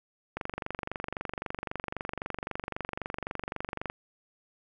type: click train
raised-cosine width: 0.5 ms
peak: -18 dBFS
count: 85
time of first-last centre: 0.37-3.899 s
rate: 23.8 Hz
effects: none